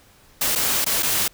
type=noise with dropouts; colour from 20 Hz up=white; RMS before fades=-21 dBFS; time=0.41-1.28 s; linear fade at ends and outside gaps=5 ms; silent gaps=0.553-0.557 / 0.846-0.863 / 1.025-1.029 s; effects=pink hiss -53 dBFS RMS until 1.33 s